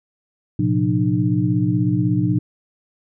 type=tone cluster; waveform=sine; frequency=112.7 / 129 / 178.2 / 302.6 Hz; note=A2 / C3 / F3 / D#4; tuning=+42 / -24 / +35 / -48 cents; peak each=-21 dBFS; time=0.59-2.39 s; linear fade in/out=5 ms; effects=none